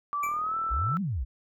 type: tone with pitch glide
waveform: sine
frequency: 1161 to 1326 Hz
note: D6 to E6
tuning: -20 to +10 cents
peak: -27 dBFS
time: 0.13-0.97 s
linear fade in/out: 0 ms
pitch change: +230 cents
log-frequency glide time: 0.26-0.56 s
type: tone with exponential decay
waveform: square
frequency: 2326 Hz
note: D7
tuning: 17 cents flat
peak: -30 dBFS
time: 0.23-0.42 s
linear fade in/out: 5 ms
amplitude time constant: 40 ms
type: click train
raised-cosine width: 1 ms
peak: -34 dBFS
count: 29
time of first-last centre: 0.24-0.942 s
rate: 39.9 Hz
type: exponential two-way sweep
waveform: sine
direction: up then down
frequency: 52.4 to 210 to 52.4 Hz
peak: -27 dBFS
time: 0.7-1.25 s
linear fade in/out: 20 ms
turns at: 1.01 s
effects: none